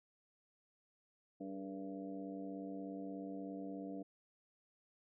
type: harmonic tone with a mistuned harmonic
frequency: 96.7 Hz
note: G2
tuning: 23 cents flat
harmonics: 2 / 3 / 4 / 5 / 6 / 7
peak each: -49 / -45 / -57 / -52 / -58 / -53 dBFS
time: 1.4-4.03 s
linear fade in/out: 10 ms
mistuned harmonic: 4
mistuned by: +110 cents
effects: none